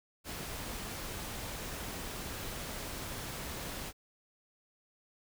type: noise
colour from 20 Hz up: pink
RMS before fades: -41 dBFS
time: 0.24-3.93 s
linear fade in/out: 50 ms
effects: none